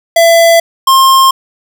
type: tone pair in turn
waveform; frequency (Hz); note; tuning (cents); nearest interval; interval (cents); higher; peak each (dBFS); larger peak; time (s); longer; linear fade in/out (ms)
square; 670 / 1063.6; E5 / C6; +28 / +28; minor sixth; 800; second; -4; neither; 0.16-0.6 / 0.87-1.31; neither; 5
effects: none